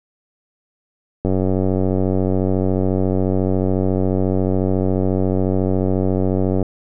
click train, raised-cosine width 2 ms, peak -6 dBFS, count 507, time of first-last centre 1.25-6.627 s, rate 94.1 Hz, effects none

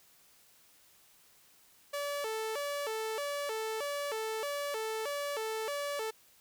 sawtooth tone with vibrato, 503 Hz, B4, 32 cents sharp, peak -30 dBFS, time 1.93-6.11 s, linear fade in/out 10 ms, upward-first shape square, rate 1.6 Hz, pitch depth 230 cents each way, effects white hiss -63 dBFS RMS until 6.4 s

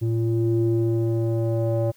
square tone with low-pass filter sweep, 114.2 Hz, A#2, 35 cents flat, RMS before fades -22 dBFS, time 0.01-1.92 s, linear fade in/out 20 ms, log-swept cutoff 270 to 600 Hz, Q 3.8, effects white hiss -58 dBFS RMS until 1.96 s

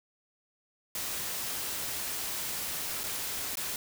white noise with dropouts, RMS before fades -35 dBFS, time 0.95-3.76 s, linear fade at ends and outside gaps 1 ms, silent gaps 3.034-3.038 / 3.555-3.571 s, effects none

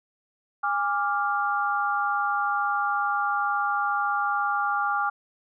sine chord, D diminished, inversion second, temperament equal with one note detuned, 818.2 / 1174.7 / 1396.9 Hz, Ab5 / D6 / F6, -26 / 0 / 0 cents, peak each -27 dBFS, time 0.63-5.1 s, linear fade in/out 10 ms, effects none

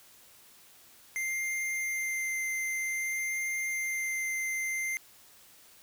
square tone with vibrato, 2093 Hz, C7, in tune, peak -31 dBFS, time 1.16-4.97 s, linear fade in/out 0 ms, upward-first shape sine, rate 0.53 Hz, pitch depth 9 cents each way, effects white hiss -57 dBFS RMS until 5.82 s

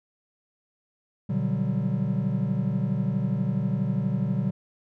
triangle chord, G major seventh, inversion first, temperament just, 122.5 / 147 / 183.75 / 196 Hz, B2 / D3 / F#3 / G3, -14 / +2 / -12 / 0 cents, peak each -27 dBFS, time 1.29-4.51 s, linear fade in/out 10 ms, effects none

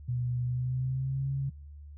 sine tone with pitch glide, 123.2 to 136.7 Hz, B2 to C#3, -4 to -24 cents, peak -28 dBFS, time 0.08-1.5 s, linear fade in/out 10 ms, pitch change +180 cents, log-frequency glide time 0.44-1.27 s, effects noise-tail reverb RT60 0.7 s tail -24 dB re dry + added 73 Hz sine -44 dBFS peak until 1.97 s

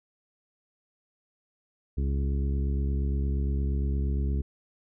harmonic tone with a mistuned harmonic, 68.6 Hz, C#2, 17 cents flat, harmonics 1 / 2 / 3 / 4 / 5 / 6, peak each -25 / -34 / -37 / -41 / -43 / -44 dBFS, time 1.97-4.42 s, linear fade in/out 10 ms, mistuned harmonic 6, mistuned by +23 cents, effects none

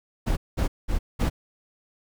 brown noise bursts, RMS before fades -23 dBFS, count 4, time 0.26-1.3 s, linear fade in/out 20 ms, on 110 ms, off 200 ms, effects none

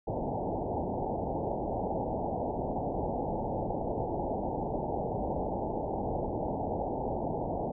white low-pass noise, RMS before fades -33 dBFS, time 0.07-7.72 s, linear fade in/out 10 ms, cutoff 880 Hz, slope 96 dB/octave, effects none

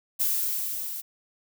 violet noise with level ramp, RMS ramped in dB -24 to -35 dBFS, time 0.19-1.02 s, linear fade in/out 20 ms, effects none

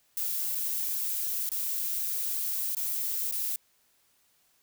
violet noise with dropouts, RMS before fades -31 dBFS, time 0.17-3.56 s, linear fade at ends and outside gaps 1 ms, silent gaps 0.549-0.553 / 1.491-1.517 / 2.749-2.768 / 3.313-3.323 s, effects white hiss -68 dBFS RMS until 4.62 s

